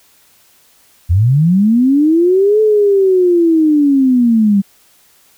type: linear two-way sweep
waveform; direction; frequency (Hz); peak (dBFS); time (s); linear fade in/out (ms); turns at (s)
sine; up then down; 79 to 436 to 193.6; -7; 1.09-4.62; 20; 2.61
effects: white hiss -50 dBFS RMS until 5.37 s